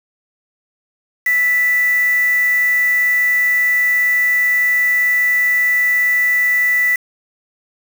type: tone with quantisation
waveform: sine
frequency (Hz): 1975.5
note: B6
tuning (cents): 0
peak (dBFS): -12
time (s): 1.26-6.96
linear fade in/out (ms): 5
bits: 4
effects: none